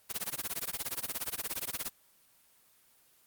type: noise with tremolo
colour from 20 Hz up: white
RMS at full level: -33 dBFS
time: 0.09-1.9 s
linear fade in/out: 20 ms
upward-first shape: sine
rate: 17 Hz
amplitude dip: 100%
effects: white hiss -65 dBFS RMS until 3.26 s + Opus 24 kbps